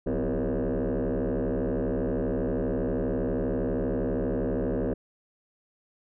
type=tone with frequency modulation; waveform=sine; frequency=103.83 Hz; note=G#2; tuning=in tune; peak=-22 dBFS; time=0.06-4.94 s; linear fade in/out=10 ms; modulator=72.5 Hz; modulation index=6.5; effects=tanh soft clip ceiling -24 dBFS